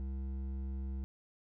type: tone with hard clipping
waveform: sine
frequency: 66.5 Hz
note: C2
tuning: 29 cents sharp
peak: -38 dBFS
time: 0-1.04 s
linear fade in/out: 0 ms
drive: 9 dB
effects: none